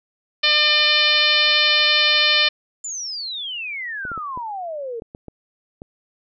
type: harmonic tone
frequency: 601 Hz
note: D5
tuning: 40 cents sharp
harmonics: 1 / 2 / 3 / 4 / 5 / 6 / 7 / 8 / 9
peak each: -29 / -28 / -23 / -20 / -20 / -21 / -21 / -26 / -31 dBFS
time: 0.43-2.49 s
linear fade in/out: 10 ms
type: exponential sweep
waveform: sine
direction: down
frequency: 7260 to 443.4 Hz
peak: -26 dBFS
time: 2.84-5 s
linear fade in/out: 5 ms
type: clicks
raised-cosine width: 2 ms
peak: -22 dBFS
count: 8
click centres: 4.052 / 4.117 / 4.177 / 4.375 / 5.021 / 5.149 / 5.283 / 5.819 s
effects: none